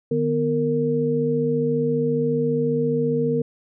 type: tone cluster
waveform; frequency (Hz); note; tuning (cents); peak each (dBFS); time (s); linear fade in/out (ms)
sine; 151.1 / 245.8 / 461; D3 / B3 / A#4; +50 / -8 / -19; -25 / -24 / -21; 0.11-3.42; 5
effects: none